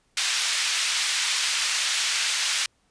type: band-pass noise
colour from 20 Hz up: white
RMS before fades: -25 dBFS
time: 0.17-2.66 s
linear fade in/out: 2 ms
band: 1700 to 5500 Hz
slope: 12 dB/octave
effects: pink hiss -67 dBFS RMS until 2.9 s + resampled to 22050 Hz